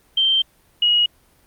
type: tone pair in turn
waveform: sine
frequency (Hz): 3136 / 2896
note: G7 / F#7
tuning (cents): 0 / -38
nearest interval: minor second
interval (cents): 138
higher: first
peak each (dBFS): -14 / -13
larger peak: second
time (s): 0.17-0.42 / 0.82-1.06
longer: first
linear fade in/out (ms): 5
effects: pink hiss -57 dBFS RMS until 1.46 s + Opus 32 kbps